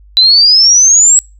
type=exponential sweep; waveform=sine; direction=up; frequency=3951 to 7800 Hz; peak=-3 dBFS; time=0.17-1.19 s; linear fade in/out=0 ms; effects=noise-tail reverb RT60 0.3 s tail -26 dB re dry + added 50 Hz sine -37 dBFS peak until 1.39 s